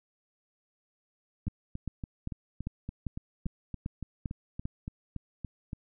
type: two click trains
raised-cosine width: 5 ms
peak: -24 / -21 dBFS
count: 16 / 9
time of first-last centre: 1.47-5.731 / 1.48-4.655 s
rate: 3.52 / 2.52 Hz
effects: none